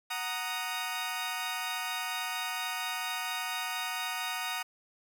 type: chord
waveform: 15% pulse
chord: D# minor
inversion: first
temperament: equal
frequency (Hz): 740 / 932.3 / 1244.5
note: F#5 / A#5 / D#6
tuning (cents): 0 / 0 / 0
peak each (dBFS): -31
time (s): 0.1-4.63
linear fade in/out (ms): 10
effects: none